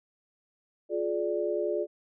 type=chord; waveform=sine; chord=D diminished; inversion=first; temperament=just; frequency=352.4 / 422.9 / 587.3 Hz; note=F4 / Ab4 / D5; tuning=+16 / +31 / 0 cents; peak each=-31 dBFS; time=0.89-1.87 s; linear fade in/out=50 ms; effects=none